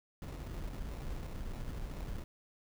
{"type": "noise with sample-and-hold", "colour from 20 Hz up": "brown", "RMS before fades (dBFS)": -41, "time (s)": [0.22, 2.24], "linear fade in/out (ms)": 2, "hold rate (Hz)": 1575, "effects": []}